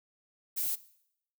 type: noise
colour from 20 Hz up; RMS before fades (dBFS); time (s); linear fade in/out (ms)
violet; -32; 0.56-0.76; 20
effects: noise-tail reverb RT60 0.7 s tail -18 dB re dry